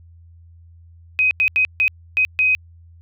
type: tone bursts at uneven times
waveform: sine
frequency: 2517 Hz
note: D#7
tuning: 19 cents sharp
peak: -13 dBFS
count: 6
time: 1.19-1.31 / 1.4-1.48 / 1.56-1.65 / 1.8-1.88 / 2.17-2.25 / 2.39-2.55 s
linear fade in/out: 0 ms
effects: added 84 Hz sine -43 dBFS peak until 3.01 s